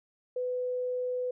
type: tone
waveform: sine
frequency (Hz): 499.9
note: B4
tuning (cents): +21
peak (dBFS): -29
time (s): 0.36-1.31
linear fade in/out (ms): 5
effects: none